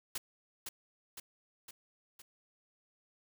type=noise with echo; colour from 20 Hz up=white; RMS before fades=-38 dBFS; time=0.15-0.18 s; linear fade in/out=5 ms; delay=510 ms; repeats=4; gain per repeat=-4 dB; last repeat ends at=2.22 s; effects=none

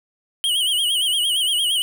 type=tone with vibrato; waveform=square; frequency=3070 Hz; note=G7; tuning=37 cents flat; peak=-18 dBFS; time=0.44-1.82 s; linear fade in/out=0 ms; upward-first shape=sine; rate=8.7 Hz; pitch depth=110 cents each way; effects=none

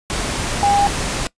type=tone in noise; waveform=sine; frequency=808 Hz; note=G#5; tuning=48 cents flat; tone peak=-12 dBFS; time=0.63-0.87 s; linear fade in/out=0 ms; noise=pink; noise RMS=-22 dBFS; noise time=0.1-1.27 s; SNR=+7 dB; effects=noise-tail reverb RT60 0.1 s tail -21 dB re dry + resampled to 22050 Hz

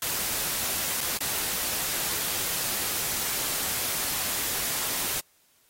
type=noise with dropouts; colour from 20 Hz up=white; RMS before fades=-29 dBFS; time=0.02-5.2 s; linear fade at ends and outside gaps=1 ms; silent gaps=1.006-1.011 / 1.175-1.206 s; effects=white hiss -64 dBFS RMS until 5.69 s + AAC 48 kbps

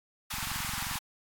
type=high-pass noise; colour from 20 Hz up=pink; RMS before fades=-36 dBFS; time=0.3-0.99 s; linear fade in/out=10 ms; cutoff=810 Hz; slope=48 dB/octave
type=click train; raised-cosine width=5 ms; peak=-30 dBFS; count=15; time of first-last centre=0.34-0.957 s; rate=22.7 Hz
effects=AAC 64 kbps

